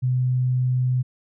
sine tone, 126.8 Hz, B2, 46 cents sharp, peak -18 dBFS, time 0.02-1.03 s, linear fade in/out 20 ms, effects none

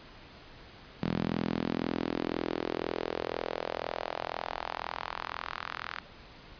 sawtooth tone with high-pass filter sweep, 41.99 Hz, E1, 33 cents sharp, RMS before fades -35 dBFS, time 1.02-5.99 s, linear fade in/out 0 ms, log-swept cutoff 180 to 1400 Hz, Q 2.2, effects pink hiss -51 dBFS RMS until 6.59 s + resampled to 11025 Hz

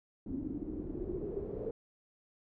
pink noise with low-pass filter sweep, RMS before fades -39 dBFS, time 0.26-1.71 s, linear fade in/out 2 ms, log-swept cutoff 270 to 460 Hz, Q 8.1, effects none

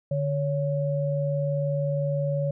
sine tone pair together, 146.83 / 559.7 Hz, D3 / C#5, 0 / +17 cents, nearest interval octave + major seventh, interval 2317 cents, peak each -25 / -27 dBFS, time 0.11-2.51 s, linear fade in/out 5 ms, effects none

